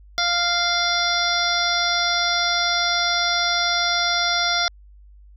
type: harmonic tone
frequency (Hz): 697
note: F5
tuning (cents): -4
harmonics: 1 / 2 / 3 / 5 / 6 / 7 / 8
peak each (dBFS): -26 / -24 / -27 / -25 / -29 / -27 / -26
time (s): 0.18-4.68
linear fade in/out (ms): 0
effects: added 50 Hz sine -44 dBFS peak until 5.36 s